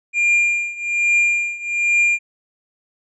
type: tone with tremolo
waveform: triangle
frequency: 2400 Hz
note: D7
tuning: 37 cents sharp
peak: -10 dBFS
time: 0.13-2.19 s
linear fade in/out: 50 ms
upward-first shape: triangle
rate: 1.2 Hz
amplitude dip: 90%
effects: resampled to 22050 Hz